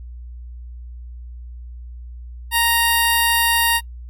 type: tone with notch filter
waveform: 5% pulse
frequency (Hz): 932.3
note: A#5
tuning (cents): 0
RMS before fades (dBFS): -17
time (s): 2.51-3.81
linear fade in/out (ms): 50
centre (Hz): 6500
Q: 0.56
effects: noise-tail reverb RT60 0.1 s tail -26 dB re dry + added 60 Hz sine -32 dBFS peak until 4.09 s